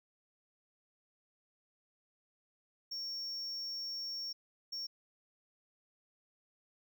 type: tone bursts at uneven times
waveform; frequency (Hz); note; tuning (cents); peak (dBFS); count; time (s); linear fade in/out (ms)
triangle; 5500; F8; -27; -37; 2; 2.91-4.33 / 4.72-4.87; 10
effects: none